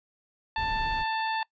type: harmonic tone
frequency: 886 Hz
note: A5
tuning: 12 cents sharp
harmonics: 1 / 2 / 3 / 4 / 5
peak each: -28 / -34 / -38 / -40 / -42 dBFS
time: 0.56-1.43 s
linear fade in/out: 2 ms
type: noise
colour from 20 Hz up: brown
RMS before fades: -36 dBFS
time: 0.57-1.04 s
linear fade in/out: 20 ms
effects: noise-tail reverb RT60 0.1 s tail -23 dB re dry + resampled to 16000 Hz